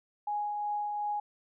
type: tone with tremolo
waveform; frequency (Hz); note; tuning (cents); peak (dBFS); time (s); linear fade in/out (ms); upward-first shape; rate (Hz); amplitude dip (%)
sine; 830.6; G#5; 0; -29; 0.27-1.2; 5; triangle; 2.7; 30
effects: none